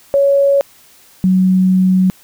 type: tone pair in turn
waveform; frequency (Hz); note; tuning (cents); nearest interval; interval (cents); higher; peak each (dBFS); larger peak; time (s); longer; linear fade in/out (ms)
sine; 558 / 186.21; C#5 / F#3; +11 / +11; octave + perfect fifth; 1900; first; -8; neither; 0.14-0.61 / 1.24-2.1; second; 0
effects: white hiss -46 dBFS RMS until 2.23 s